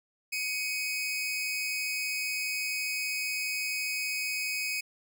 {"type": "tone pair together", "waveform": "sawtooth", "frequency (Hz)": [2242, 2517], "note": ["C#7", "D#7"], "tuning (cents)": [19, 19], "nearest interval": "major second", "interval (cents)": 200, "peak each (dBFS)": [-33, -28], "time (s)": [0.32, 4.81], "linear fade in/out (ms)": 10, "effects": []}